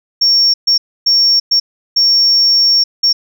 sine tone bursts at uneven times, 5500 Hz, F8, 27 cents flat, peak -6 dBFS, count 6, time 0.21-0.54 / 0.67-0.78 / 1.06-1.4 / 1.51-1.6 / 1.96-2.84 / 3.03-3.13 s, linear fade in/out 10 ms, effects tanh soft clip ceiling -3 dBFS

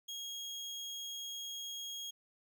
30% pulse tone, 3277 Hz, G#7, 24 cents flat, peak -38 dBFS, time 0.08-2.11 s, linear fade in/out 10 ms, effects none

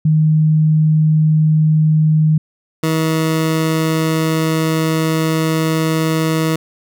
sine / 20% pulse tone pair in turn, 155.56 / 159.75 Hz, D#3 / D#3, 0 / +46 cents, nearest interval unison, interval 46 cents, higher second, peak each -9 dBFS, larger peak neither, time 0.05-2.38 / 2.83-6.56 s, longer second, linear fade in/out 5 ms, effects none

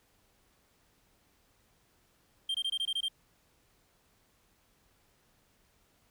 triangle tone bursts, 3172 Hz, G7, 20 cents sharp, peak -28 dBFS, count 8, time 2.49-3.084 s, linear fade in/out 5 ms, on 55 ms, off 22 ms, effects pink hiss -69 dBFS RMS until 6.1 s

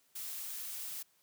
blue noise, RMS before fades -42 dBFS, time 0.15-1.03 s, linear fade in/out 10 ms, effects white hiss -71 dBFS RMS until 1.22 s + high-pass 80 Hz 12 dB/octave

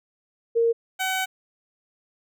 sine / 15% pulse tone pair in turn, 462.7 / 755.6 Hz, A#4 / F#5, -13 / +36 cents, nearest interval minor sixth, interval 849 cents, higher second, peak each -17 / -17 dBFS, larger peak neither, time 0.55-0.73 / 0.99-1.26 s, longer second, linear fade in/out 20 ms, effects none

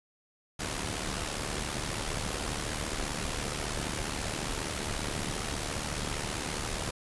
pink noise with amplitude modulation, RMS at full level -31 dBFS, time 0.59-6.91 s, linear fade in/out 10 ms, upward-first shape sine, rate 74.8 Hz, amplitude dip 65%, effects resampled to 24000 Hz

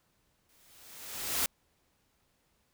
white noise with exponential growth, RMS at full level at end -28 dBFS, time 0.49-1.46 s, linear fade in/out 2 ms, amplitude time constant 210 ms, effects pink hiss -73 dBFS RMS until 2.73 s

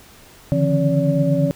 sine tone cluster, 143.4 / 152.2 / 169.5 / 271.5 / 572 Hz, D3 / D#3 / E3 / C#4 / D5, -41 / -38 / +49 / -36 / -46 cents, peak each -21 dBFS, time 0.52-1.51 s, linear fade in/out 0 ms, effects pink hiss -46 dBFS RMS until 1.55 s

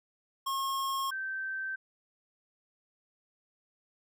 square / sine tone pair in turn, 1082 / 1553.3 Hz, C#6 / G6, -42 / -16 cents, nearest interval tritone, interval 626 cents, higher second, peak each -31 / -33 dBFS, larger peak first, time 0.46-1.11 / 1.11-1.76 s, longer neither, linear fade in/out 10 ms, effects none

